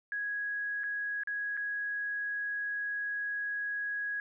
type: tone with dropouts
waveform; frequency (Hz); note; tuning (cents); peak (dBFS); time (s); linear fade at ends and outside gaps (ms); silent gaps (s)
sine; 1661.2; G#6; 0; -32; 0.12-4.2; 1; 0.835-0.839 / 1.235-1.273 / 1.569-1.574
effects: none